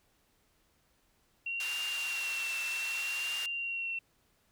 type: tone with vibrato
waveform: sine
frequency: 2739 Hz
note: F7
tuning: 34 cents flat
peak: -33 dBFS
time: 1.46-3.99 s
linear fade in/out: 5 ms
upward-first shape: triangle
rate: 0.65 Hz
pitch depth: 38 cents each way
type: band-pass noise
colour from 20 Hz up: pink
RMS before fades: -42 dBFS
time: 1.6-3.46 s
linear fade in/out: 2 ms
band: 1600 to 9700 Hz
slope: 12 dB/octave
effects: pink hiss -71 dBFS RMS until 4.51 s